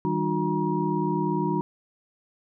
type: tone cluster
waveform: sine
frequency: 158.1 / 195 / 303 / 359.9 / 952 Hz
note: D#3 / G3 / D#4 / F#4 / A#5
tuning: +28 / -9 / -46 / -48 / +36 cents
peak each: -29 dBFS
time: 0.05-1.61 s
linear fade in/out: 0 ms
effects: none